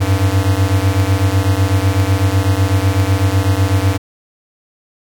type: beating tone pair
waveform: square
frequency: 92.5 / 100.5 Hz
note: F#2 / G2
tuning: 0 / +44 cents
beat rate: 8 Hz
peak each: -15 dBFS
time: 0-3.98 s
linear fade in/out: 20 ms
effects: none